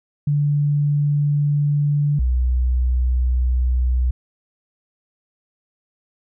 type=tone pair in turn; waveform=sine; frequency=145.7 / 62.37 Hz; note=D3 / B1; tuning=-13 / +18 cents; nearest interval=octave + minor third; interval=1469 cents; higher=first; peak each=-15 dBFS; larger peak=neither; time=0.27-2.19 / 2.19-4.11 s; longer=neither; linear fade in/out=5 ms; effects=none